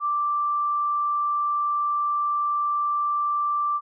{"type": "tone", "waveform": "sine", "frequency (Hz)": 1174.7, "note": "D6", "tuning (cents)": 0, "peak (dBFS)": -21, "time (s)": [0, 3.81], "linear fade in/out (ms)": 50, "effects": []}